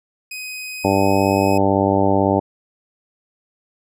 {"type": "tone with pitch glide", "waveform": "sawtooth", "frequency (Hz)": [2510, 2542], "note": ["D#7", "D#7"], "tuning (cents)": [15, 36], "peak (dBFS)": -25, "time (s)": [0.31, 1.58], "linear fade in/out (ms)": 5, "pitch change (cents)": 21, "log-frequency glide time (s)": [0.76, 1.19]}
{"type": "harmonic tone", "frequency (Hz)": 98, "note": "G2", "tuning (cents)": 0, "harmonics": [1, 2, 3, 4, 5, 6, 7, 8, 9], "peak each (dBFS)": [-23, -22, -20, -22, -24, -21, -26, -23, -23], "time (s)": [0.84, 2.4], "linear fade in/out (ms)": 10}
{"effects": []}